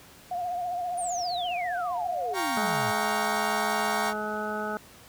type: tone with vibrato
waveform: sine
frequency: 711 Hz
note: F5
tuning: 31 cents sharp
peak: -28 dBFS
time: 0.31-2.34 s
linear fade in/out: 5 ms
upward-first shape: triangle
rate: 15 Hz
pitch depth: 57 cents each way
type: exponential sweep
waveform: sine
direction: down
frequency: 9690 to 103.83 Hz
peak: -33 dBFS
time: 0.97-2.92 s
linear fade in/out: 20 ms
type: chord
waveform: 30% pulse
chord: G half-diminished seventh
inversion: third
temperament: equal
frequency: 698.5 / 784 / 932.3 / 1108.7 Hz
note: F5 / G5 / Bb5 / Db6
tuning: 0 / 0 / 0 / 0 cents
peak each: -30 dBFS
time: 2.33-4.14 s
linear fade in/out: 50 ms
type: harmonic tone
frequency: 212.4 Hz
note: G#3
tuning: 39 cents sharp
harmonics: 1 / 2 / 3 / 4 / 6 / 7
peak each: -36 / -36 / -36 / -36 / -36 / -36 dBFS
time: 2.57-4.77 s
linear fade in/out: 0 ms
effects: pink hiss -51 dBFS RMS until 5.08 s + high-pass 60 Hz 12 dB/octave